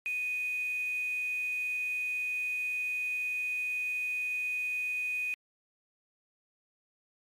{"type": "tone with quantisation", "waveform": "sine", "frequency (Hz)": 2489, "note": "D#7", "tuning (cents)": 0, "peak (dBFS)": -30, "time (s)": [0.06, 5.34], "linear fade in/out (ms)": 0, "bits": 8, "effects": ["MP3 64 kbps"]}